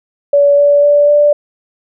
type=tone with pitch steps; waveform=sine; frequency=571 / 576.3 / 581.7 / 587.1 Hz; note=D5 / D5 / D5 / D5; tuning=-49 / -33 / -17 / -1 cents; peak=-5 dBFS; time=0.33-1.33 s; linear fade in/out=5 ms; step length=250 ms; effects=none